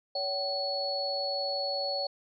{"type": "tone cluster", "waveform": "sine", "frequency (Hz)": [564, 761, 4389], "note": ["C#5", "F#5", "C#8"], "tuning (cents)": [30, 48, -18], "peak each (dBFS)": [-33, -37, -32], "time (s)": [0.15, 2.07], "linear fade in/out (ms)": 5, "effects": []}